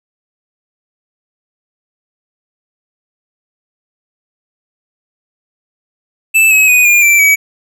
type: tone with pitch steps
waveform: square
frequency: 2637 / 2560 / 2486 / 2414 / 2344 / 2276 Hz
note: E7 / D#7 / D#7 / D7 / D7 / C#7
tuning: 0 / +49 / -2 / +47 / -4 / +45 cents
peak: -6 dBFS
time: 6.34-7.36 s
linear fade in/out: 20 ms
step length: 170 ms
effects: none